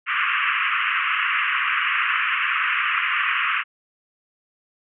pink band-pass noise, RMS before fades -22 dBFS, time 0.06-3.64 s, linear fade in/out 50 ms, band 1100 to 2900 Hz, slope 96 dB/octave, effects none

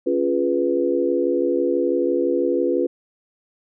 sine chord, C# dominant seventh, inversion none, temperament equal, 277.2 / 349.2 / 415.3 / 493.9 Hz, C#4 / E#4 / G#4 / B4, 0 / 0 / 0 / 0 cents, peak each -24 / -21 / -26 / -22 dBFS, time 0.06-2.87 s, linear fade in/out 10 ms, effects none

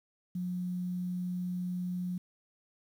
sine tone with quantisation, 179.8 Hz, F#3, 49 cents flat, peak -32 dBFS, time 0.35-2.18 s, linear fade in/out 5 ms, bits 10, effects none

